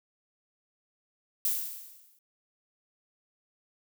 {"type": "noise with exponential decay", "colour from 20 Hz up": "violet", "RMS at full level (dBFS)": -26, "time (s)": [1.45, 2.19], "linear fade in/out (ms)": 2, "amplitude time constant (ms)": 160, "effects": []}